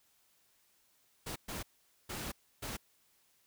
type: noise bursts at uneven times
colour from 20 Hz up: pink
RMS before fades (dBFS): -41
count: 4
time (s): 1.26-1.36 / 1.48-1.63 / 2.09-2.32 / 2.62-2.77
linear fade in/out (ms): 10
effects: white hiss -71 dBFS RMS until 3.46 s